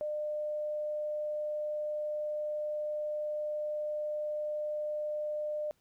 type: tone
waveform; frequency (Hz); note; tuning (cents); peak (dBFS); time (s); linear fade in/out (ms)
sine; 602; D5; +43; -32; 0.01-5.71; 0
effects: pink hiss -73 dBFS RMS until 5.8 s